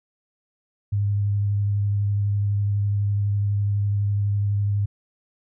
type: tone with vibrato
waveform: sine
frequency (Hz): 101.7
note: G#2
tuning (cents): -36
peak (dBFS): -19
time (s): 0.92-4.86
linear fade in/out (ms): 10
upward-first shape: sine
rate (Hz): 12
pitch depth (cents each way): 14
effects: none